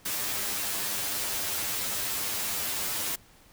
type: noise with comb filter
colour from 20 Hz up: white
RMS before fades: -31 dBFS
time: 0.05-3.16 s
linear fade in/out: 10 ms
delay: 10 ms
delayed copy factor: +0.8
effects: pink hiss -57 dBFS RMS until 3.52 s